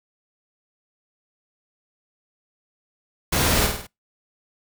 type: noise with echo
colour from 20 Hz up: pink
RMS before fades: -21 dBFS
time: 3.32-3.67 s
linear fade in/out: 10 ms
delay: 50 ms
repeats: 4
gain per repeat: -5 dB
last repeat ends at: 3.87 s
effects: noise-tail reverb RT60 0.2 s tail -25 dB re dry